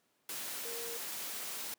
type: tone in noise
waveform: sine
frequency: 466.2 Hz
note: A#4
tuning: in tune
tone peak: -44 dBFS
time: 0.65-0.97 s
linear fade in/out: 2 ms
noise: white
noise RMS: -41 dBFS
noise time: 0.29-1.74 s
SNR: -6 dB
effects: pink hiss -75 dBFS RMS until 1.78 s + high-pass 200 Hz 12 dB/octave